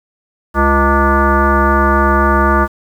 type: tone with frequency modulation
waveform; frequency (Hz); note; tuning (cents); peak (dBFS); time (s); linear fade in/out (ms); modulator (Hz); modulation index
sine; 622.3; D#5; 0; -8; 0.54-2.68; 50; 277; 3
effects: 7-bit